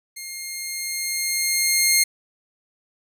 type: tone with level ramp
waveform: 10% pulse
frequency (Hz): 2128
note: C7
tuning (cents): +29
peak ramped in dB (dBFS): -24 to -5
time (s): 0.16-2.04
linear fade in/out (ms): 10
effects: none